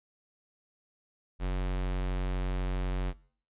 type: tone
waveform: square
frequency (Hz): 46.06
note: F#1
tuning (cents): -7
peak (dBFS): -29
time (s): 1.39-3.14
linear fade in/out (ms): 50
effects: noise-tail reverb RT60 0.5 s tail -21 dB re dry + resampled to 8000 Hz